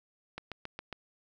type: click train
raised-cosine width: 0.3 ms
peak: -23 dBFS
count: 5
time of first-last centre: 0.38-0.927 s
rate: 7.31 Hz
effects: none